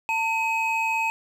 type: tone pair together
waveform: triangle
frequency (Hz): 898 / 2540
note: A5 / D#7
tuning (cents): +35 / +35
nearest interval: octave + tritone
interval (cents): 1800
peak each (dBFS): -23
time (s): 0.09-1.1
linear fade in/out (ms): 0
effects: none